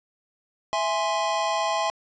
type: chord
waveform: square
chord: E augmented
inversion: none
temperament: equal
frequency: 659.3 / 830.6 / 1046.5 Hz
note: E5 / G#5 / B#5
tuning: 0 / 0 / 0 cents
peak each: -28 dBFS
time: 0.73-1.9 s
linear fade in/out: 0 ms
effects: resampled to 16000 Hz + 9-bit